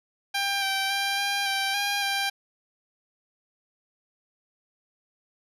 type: tone with pitch steps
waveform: 10% pulse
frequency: 795 / 779 / 792 / 800 / 783 / 807 / 792 Hz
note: G5 / G5 / G5 / G5 / G5 / G#5 / G5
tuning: +24 / -11 / +18 / +35 / -2 / -50 / +18 cents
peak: -16 dBFS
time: 0.34-2.3 s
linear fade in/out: 10 ms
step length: 280 ms
effects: low-pass 11000 Hz 12 dB/octave